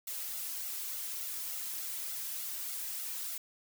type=noise with flanger; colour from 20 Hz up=blue; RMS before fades=-39 dBFS; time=0.07-3.38 s; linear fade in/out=5 ms; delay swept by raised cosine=1.4 to 3.1 ms; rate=3.4 Hz; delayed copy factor=+0.85; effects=none